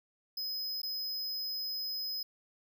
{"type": "tone with dropouts", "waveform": "square", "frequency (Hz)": 5060, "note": "D#8", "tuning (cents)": 28, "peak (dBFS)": -35, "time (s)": [0.37, 2.23], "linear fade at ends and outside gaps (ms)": 5, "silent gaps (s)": [0.818, 0.831], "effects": []}